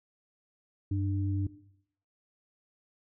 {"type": "tone pair together", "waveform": "sine", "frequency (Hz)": [96.3, 297.9], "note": ["G2", "D4"], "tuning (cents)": [-30, 25], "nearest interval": "octave + minor sixth", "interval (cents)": 1955, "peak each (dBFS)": [-28, -34], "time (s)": [0.91, 1.47], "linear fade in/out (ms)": 5, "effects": ["noise-tail reverb RT60 0.7 s tail -17 dB re dry"]}